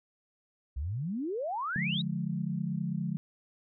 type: exponential sweep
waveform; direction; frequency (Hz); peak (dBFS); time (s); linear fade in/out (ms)
sine; up; 61.6 to 3969; -31; 0.76-2.02; 10
type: chord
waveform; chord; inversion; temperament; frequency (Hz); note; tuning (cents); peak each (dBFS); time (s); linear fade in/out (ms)
sine; D diminished; none; just; 146.83 / 176.2 / 211.4; D3 / F3 / Ab3; 0 / +16 / +31; -35 / -33 / -36; 1.76-3.17; 0
effects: none